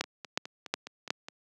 two click trains, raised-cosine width 0.2 ms, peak -10 / -23 dBFS, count 4 / 7, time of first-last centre 0.01-1.105 / 0.04-1.285 s, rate 2.74 / 4.82 Hz, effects high-pass 200 Hz 12 dB/octave

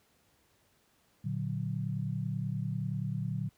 sine chord, Bb augmented, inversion none, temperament equal, 116.54 / 146.83 / 185 Hz, Bb2 / D3 / F#3, 0 / 0 / 0 cents, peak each -35 / -35 / -37 dBFS, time 1.24-3.49 s, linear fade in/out 10 ms, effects pink hiss -69 dBFS RMS until 3.57 s + high-pass 60 Hz 12 dB/octave

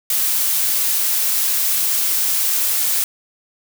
blue noise, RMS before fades -18 dBFS, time 0.1-3.04 s, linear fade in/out 2 ms, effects none

